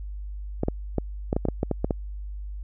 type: clicks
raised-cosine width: 2 ms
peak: -10 dBFS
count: 11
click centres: 0.634 / 0.684 / 0.983 / 1.329 / 1.365 / 1.453 / 1.486 / 1.631 / 1.713 / 1.845 / 1.908 s
effects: added 50 Hz sine -32 dBFS peak until 2.63 s